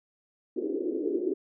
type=band-pass noise; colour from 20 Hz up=pink; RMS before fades=-30 dBFS; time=0.56-1.34 s; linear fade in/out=10 ms; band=310 to 420 Hz; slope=48 dB/octave; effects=none